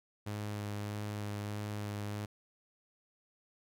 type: tone with vibrato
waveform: sawtooth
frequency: 103.83 Hz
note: G#2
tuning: in tune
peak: -33 dBFS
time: 0.26-2.26 s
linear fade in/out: 10 ms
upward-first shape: sine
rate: 1.6 Hz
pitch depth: 13 cents each way
effects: none

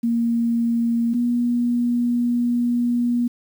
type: tone pair in turn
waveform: sine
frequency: 233.1 / 240.6 Hz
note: A#3 / B3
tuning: 0 / -45 cents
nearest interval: minor second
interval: 55 cents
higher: second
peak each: -17 dBFS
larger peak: neither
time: 0.03-1.14 / 1.14-3.28 s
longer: second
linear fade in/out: 10 ms
effects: 8-bit

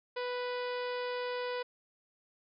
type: harmonic tone with a mistuned harmonic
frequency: 493.9 Hz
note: B4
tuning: in tune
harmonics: 1 / 2 / 3 / 4 / 5 / 6 / 7 / 8 / 9 / 10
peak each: -35 / -41 / -45 / -47 / -49 / -51 / -52 / -53 / -54 / -55 dBFS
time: 0.16-1.63 s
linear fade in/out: 10 ms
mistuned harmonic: 9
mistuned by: +15 cents
effects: none

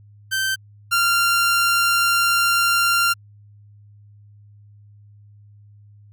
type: tone pair in turn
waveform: sawtooth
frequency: 1552 / 1385.6 Hz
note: G6 / F6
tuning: -18 / -14 cents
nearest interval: major second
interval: 196 cents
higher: first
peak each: -16 / -12 dBFS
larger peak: second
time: 0.31-0.56 / 0.91-3.14 s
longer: second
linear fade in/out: 20 ms
effects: added 103 Hz sine -45 dBFS peak until 6.12 s

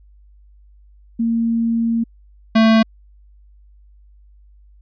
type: tone pair in turn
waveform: sine / square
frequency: 230 / 222.7 Hz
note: A#3 / A3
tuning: -23 / +21 cents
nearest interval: minor second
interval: 56 cents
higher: first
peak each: -15 / -10 dBFS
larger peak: second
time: 1.19-2.04 / 2.55-2.83 s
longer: first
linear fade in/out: 10 ms
effects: added 50 Hz sine -45 dBFS peak until 4.81 s + resampled to 11025 Hz

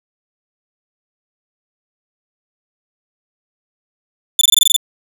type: tone bursts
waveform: sawtooth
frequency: 3520 Hz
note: A7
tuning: in tune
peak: -4 dBFS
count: 9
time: 4.39-4.764 s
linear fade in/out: 2 ms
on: 22 ms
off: 22 ms
effects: 7-bit

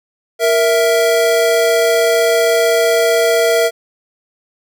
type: tone pair together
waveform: square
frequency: 466.2 / 659.8 Hz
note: A#4 / E5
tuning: 0 / +1 cents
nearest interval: tritone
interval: 601 cents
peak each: -14 dBFS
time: 0.39-3.71 s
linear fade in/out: 50 ms
effects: none

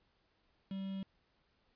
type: tone with quantisation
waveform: triangle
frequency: 193.3 Hz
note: G3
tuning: 24 cents flat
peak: -36 dBFS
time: 0.71-1.03 s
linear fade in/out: 2 ms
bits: 9
effects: pink hiss -75 dBFS RMS until 1.75 s + resampled to 11025 Hz

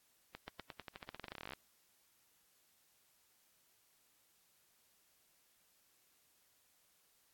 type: accelerating click train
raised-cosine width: 0.3 ms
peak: -29 dBFS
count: 24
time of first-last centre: 0.35-1.535 s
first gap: 130 ms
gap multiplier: 0.9
effects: white hiss -73 dBFS RMS until 7.33 s + AAC 64 kbps

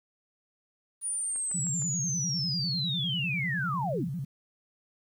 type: linear sweep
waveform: sine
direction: down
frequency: 9660 to 61.9 Hz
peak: -29 dBFS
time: 1.01-4.09 s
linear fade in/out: 50 ms
type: click train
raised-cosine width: 0.5 ms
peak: -34 dBFS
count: 4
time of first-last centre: 1.36-1.822 s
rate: 6.5 Hz
type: tone with vibrato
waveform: sine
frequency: 154.5 Hz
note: D#3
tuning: 12 cents flat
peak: -31 dBFS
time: 1.54-4.25 s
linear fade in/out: 10 ms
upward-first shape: square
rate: 10 Hz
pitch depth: 230 cents each way
effects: 10-bit

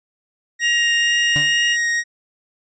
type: tone with vibrato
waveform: 45% pulse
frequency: 1884 Hz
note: A#6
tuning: 18 cents sharp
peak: -17 dBFS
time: 0.59-2.04 s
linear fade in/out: 50 ms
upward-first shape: triangle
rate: 2.1 Hz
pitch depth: 12 cents each way
type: tone with pitch glide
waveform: sine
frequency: 2805 to 2836 Hz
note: F7 to F7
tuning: +7 to +26 cents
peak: -18 dBFS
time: 0.61-1.77 s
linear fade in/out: 50 ms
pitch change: +19 cents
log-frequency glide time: 0.94-1.52 s
type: tone with exponential decay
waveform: 35% pulse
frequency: 146.83 Hz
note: D3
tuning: in tune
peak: -18 dBFS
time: 1.36-1.59 s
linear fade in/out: 0 ms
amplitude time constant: 49 ms
effects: resampled to 16000 Hz

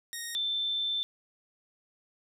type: tone pair in turn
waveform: 10% pulse / sine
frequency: 1864.7 / 3546 Hz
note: A#6 / A7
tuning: 0 / +13 cents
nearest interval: major seventh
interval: 1113 cents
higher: second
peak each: -27 / -28 dBFS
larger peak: first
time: 0.13-0.35 / 0.35-1.03 s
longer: second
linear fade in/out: 0 ms
effects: none

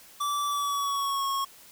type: tone with pitch glide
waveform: square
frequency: 1160 to 1094.9 Hz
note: D6 to C#6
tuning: -22 to -22 cents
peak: -27 dBFS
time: 0.2-1.45 s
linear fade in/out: 10 ms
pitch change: -100 cents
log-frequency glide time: 0.46-1.28 s
effects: white hiss -52 dBFS RMS until 1.71 s

